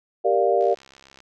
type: chord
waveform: sine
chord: G minor seventh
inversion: none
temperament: equal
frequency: 392 / 466.2 / 587.3 / 698.5 Hz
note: G4 / Bb4 / D5 / F5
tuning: 0 / 0 / 0 / 0 cents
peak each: -22 dBFS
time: 0.24-0.75 s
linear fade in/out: 20 ms
type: click train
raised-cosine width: 0.2 ms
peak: -30 dBFS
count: 41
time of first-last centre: 0.61-1.203 s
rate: 67.4 Hz
effects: none